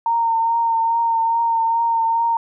sine tone with vibrato, 918 Hz, A#5, 27 cents flat, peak -15 dBFS, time 0.06-2.37 s, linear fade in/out 2 ms, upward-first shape triangle, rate 2.4 Hz, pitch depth 25 cents each way, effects none

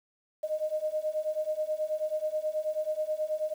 sine beating tone pair, 612 / 621.3 Hz, D#5 / D#5, -29 / -3 cents, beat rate 9.3 Hz, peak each -32 / -31 dBFS, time 0.43-3.54 s, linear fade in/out 10 ms, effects 9-bit

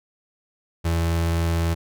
35% pulse tone, 83.5 Hz, E2, 23 cents sharp, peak -18 dBFS, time 0.84-1.75 s, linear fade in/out 20 ms, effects none

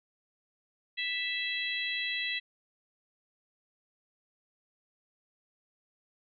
harmonic tone, 659.3 Hz, E5, in tune, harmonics 3 / 4 / 5 / 6, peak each -35 / -36 / -37 / -38 dBFS, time 0.97-2.4 s, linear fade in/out 20 ms, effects none

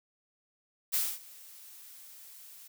blue noise with ADSR envelope, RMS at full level -28 dBFS, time 0.92-2.68 s, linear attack 25 ms, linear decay 240 ms, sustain -23 dB, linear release 11 ms, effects none

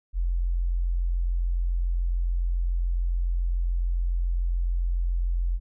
sine tone, 43.54 Hz, F1, 5 cents flat, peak -22 dBFS, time 0.13-5.6 s, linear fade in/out 50 ms, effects none

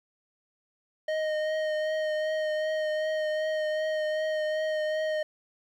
square tone with vibrato, 620 Hz, D#5, 6 cents flat, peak -27 dBFS, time 1.08-5.23 s, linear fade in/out 5 ms, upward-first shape triangle, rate 2.6 Hz, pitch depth 20 cents each way, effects low-pass 3000 Hz 12 dB/octave + 10-bit

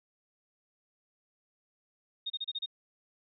sine tone bursts, 3702 Hz, A#7, 13 cents flat, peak -32 dBFS, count 6, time 2.26-2.661 s, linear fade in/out 10 ms, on 41 ms, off 31 ms, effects none

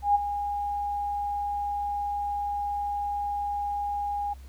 sine tone with ADSR envelope, 817 Hz, G#5, 29 cents flat, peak -16 dBFS, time 0.02-4.34 s, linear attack 130 ms, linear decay 20 ms, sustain -11 dB, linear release 14 ms, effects added 66 Hz sine -42 dBFS peak until 4.48 s + pink hiss -58 dBFS RMS until 4.48 s

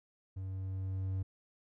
triangle tone with level ramp, 95 Hz, F#2, 46 cents sharp, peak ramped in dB -36 to -30 dBFS, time 0.36-1.23 s, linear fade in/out 10 ms, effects none

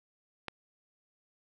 click, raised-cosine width 0.3 ms, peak -20 dBFS, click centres 0.483 s, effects none

